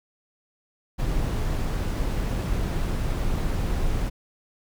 brown noise, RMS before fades -25 dBFS, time 0.98-4.1 s, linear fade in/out 20 ms, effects none

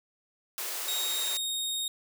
white high-pass noise, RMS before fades -35 dBFS, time 0.58-1.37 s, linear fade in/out 0 ms, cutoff 320 Hz, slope 96 dB/octave
sawtooth tone with pitch glide, 3757 to 3722 Hz, A#7 to A#7, +13 to -3 cents, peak -27 dBFS, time 0.88-1.88 s, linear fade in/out 2 ms, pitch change -16 cents, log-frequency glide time 1-1.32 s
effects none

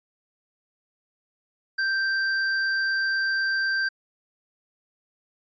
sine tone with hard clipping, 1568 Hz, G6, in tune, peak -24 dBFS, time 1.78-3.89 s, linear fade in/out 10 ms, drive 12 dB, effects resampled to 16000 Hz

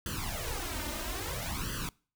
pink noise with flanger, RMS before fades -36 dBFS, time 0.06-1.89 s, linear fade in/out 2 ms, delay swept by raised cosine 0.65 to 3.35 ms, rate 0.6 Hz, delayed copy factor +0.95, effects noise-tail reverb RT60 0.4 s tail -25 dB re dry

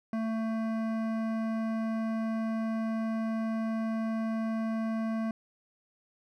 sine tone with hard clipping, 223.1 Hz, A3, 24 cents sharp, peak -31 dBFS, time 0.13-5.31 s, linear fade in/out 2 ms, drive 14 dB, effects none

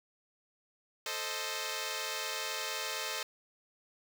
5% pulse chord, A diminished, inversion none, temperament equal, 440 / 523.3 / 622.3 Hz, A4 / C5 / Eb5, 0 / 0 / 0 cents, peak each -28 dBFS, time 1.06-3.23 s, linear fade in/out 2 ms, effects none

